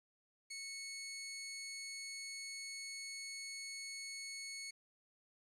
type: tone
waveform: 15% pulse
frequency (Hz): 2200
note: C#7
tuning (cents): -14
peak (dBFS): -38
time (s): 0.5-4.71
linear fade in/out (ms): 10
effects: low-pass 10000 Hz 12 dB/octave + 12-bit